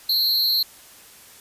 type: tone with amplitude modulation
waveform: square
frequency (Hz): 4193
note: C8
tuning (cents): +3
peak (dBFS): -14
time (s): 0.09-0.63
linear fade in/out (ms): 5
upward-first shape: sine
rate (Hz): 239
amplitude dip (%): 95
effects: white hiss -47 dBFS RMS until 1.4 s + resampled to 32000 Hz